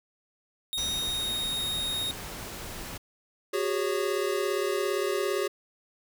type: tone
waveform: 45% pulse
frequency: 3729 Hz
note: A#7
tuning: in tune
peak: -29 dBFS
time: 0.73-2.11 s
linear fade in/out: 0 ms
type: noise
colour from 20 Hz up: pink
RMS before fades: -39 dBFS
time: 0.77-2.98 s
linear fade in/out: 10 ms
type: tone with exponential decay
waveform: sine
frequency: 5890 Hz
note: F#8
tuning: 9 cents flat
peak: -34 dBFS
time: 0.78-1.84 s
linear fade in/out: 0 ms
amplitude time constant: 230 ms
type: chord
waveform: square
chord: F# suspended second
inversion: none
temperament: equal with one note detuned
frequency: 370 / 407.5 / 554.4 Hz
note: F#4 / G#4 / C#5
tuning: 0 / -33 / 0 cents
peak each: -31 / -30 / -34 dBFS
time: 3.53-5.48 s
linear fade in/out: 10 ms
effects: none